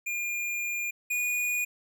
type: tone pair in turn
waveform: square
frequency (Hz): 2412 / 2453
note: D7 / D#7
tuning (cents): +46 / -25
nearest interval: unison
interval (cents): 29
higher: second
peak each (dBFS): -30 / -27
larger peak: second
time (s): 0.06-0.91 / 1.1-1.65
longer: first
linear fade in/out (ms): 10
effects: none